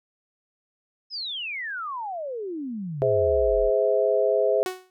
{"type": "exponential sweep", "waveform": "sine", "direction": "down", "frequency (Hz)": [5274, 35.59], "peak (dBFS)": -29, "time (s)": [1.1, 3.71], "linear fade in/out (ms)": 50}
{"type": "chord", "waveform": "sine", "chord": "Ab augmented", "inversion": "none", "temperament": "just", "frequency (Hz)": [415.3, 519.1, 648.9], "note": ["Ab4", "C5", "E5"], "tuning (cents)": [0, -14, -27], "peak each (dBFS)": -23, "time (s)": [3.02, 4.63], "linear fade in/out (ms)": 0}
{"type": "tone with exponential decay", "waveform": "sawtooth", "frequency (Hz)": 370, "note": "F#4", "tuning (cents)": 0, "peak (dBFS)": -20, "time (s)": [4.66, 4.9], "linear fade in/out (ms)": 1, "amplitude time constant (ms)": 52}
{"effects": []}